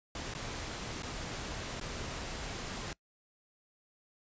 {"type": "noise with dropouts", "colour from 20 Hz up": "pink", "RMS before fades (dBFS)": -40, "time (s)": [0.15, 2.93], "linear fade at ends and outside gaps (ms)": 2, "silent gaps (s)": [[0.339, 0.349], [1.024, 1.031], [1.8, 1.811]], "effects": ["noise-tail reverb RT60 0.1 s tail -23 dB re dry", "resampled to 16000 Hz"]}